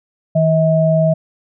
sine tone pair together, 160 / 640 Hz, D#3 / D#5, +49 / +49 cents, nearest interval 2 octaves, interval 2400 cents, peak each -13 dBFS, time 0.35-1.14 s, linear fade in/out 10 ms, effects none

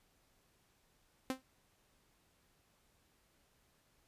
sawtooth tone with exponential decay, 261.2 Hz, C4, 3 cents flat, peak -28 dBFS, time 1.3-1.42 s, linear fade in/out 1 ms, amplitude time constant 24 ms, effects pink hiss -73 dBFS RMS until 4.07 s + resampled to 32000 Hz

